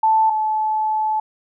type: tone pair in turn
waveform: sine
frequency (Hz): 880 / 865.4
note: A5 / A5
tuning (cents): 0 / -29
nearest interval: unison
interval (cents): 29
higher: first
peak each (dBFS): -12 / -17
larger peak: first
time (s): 0.03-0.3 / 0.3-1.2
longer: second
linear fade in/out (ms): 5
effects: none